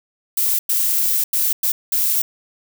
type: noise bursts at uneven times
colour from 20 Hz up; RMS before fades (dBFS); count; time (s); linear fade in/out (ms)
violet; -18; 5; 0.37-0.59 / 0.69-1.24 / 1.33-1.53 / 1.63-1.72 / 1.92-2.22; 5
effects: none